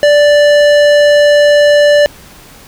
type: tone with tanh clipping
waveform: sine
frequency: 586 Hz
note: D5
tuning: 4 cents flat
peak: -6 dBFS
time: 0.03-2.06 s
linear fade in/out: 0 ms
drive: 17 dB
effects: pink hiss -37 dBFS RMS until 2.67 s